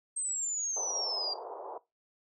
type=exponential sweep; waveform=sine; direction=down; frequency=8400 to 4718 Hz; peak=-31 dBFS; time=0.16-1.34 s; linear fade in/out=10 ms
type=band-pass noise; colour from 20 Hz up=white; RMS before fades=-42 dBFS; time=0.76-1.78 s; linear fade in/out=5 ms; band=400 to 980 Hz; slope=48 dB/octave
effects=noise-tail reverb RT60 0.2 s tail -18 dB re dry